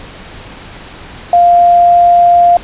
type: tone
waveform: sine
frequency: 698.5 Hz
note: F5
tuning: in tune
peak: -3 dBFS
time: 1.33-2.57 s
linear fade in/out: 2 ms
effects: pink hiss -31 dBFS RMS until 2.63 s + resampled to 8000 Hz